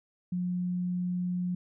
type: tone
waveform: sine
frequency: 179.2 Hz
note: F3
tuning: 45 cents sharp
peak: -28 dBFS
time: 0.32-1.55 s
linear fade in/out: 5 ms
effects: none